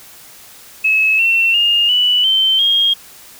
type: tone with pitch steps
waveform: sine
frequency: 2584 / 2705 / 2831 / 2963 / 3101 / 3246 Hz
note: E7 / E7 / F7 / F#7 / G7 / G#7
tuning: -35 / +44 / +23 / +2 / -19 / -40 cents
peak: -10 dBFS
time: 0.84-2.94 s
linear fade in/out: 10 ms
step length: 350 ms
effects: white hiss -40 dBFS RMS until 3.39 s